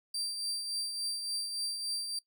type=tone with tremolo; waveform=35% pulse; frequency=4699 Hz; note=D8; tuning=in tune; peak=-30 dBFS; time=0.14-2.19 s; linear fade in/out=5 ms; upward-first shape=triangle; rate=3.5 Hz; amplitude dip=50%; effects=noise-tail reverb RT60 0.1 s tail -19 dB re dry